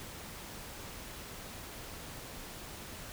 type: silence
effects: pink hiss -46 dBFS RMS until 3.12 s